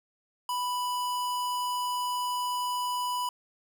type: tone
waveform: square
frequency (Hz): 989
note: B5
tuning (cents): +2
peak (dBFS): -29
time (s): 0.49-3.29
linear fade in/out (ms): 2
effects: none